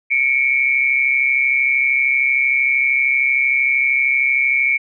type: tone pair together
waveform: sine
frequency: 2200 / 2333 Hz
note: C#7 / D7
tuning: -14 / -12 cents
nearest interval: minor second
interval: 102 cents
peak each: -16 dBFS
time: 0.1-4.78 s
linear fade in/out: 20 ms
effects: none